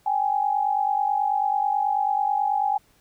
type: tone pair together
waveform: sine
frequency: 787.8 / 837 Hz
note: G5 / G#5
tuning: +8 / +13 cents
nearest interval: minor second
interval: 105 cents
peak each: -24 / -22 dBFS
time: 0.06-2.78 s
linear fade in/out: 5 ms
effects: pink hiss -61 dBFS RMS until 3 s